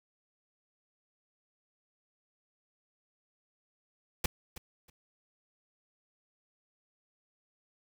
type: noise with echo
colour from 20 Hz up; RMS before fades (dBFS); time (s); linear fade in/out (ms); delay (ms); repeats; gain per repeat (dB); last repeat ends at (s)
pink; -28; 4.24-4.26; 5; 320; 2; -15; 4.9
effects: none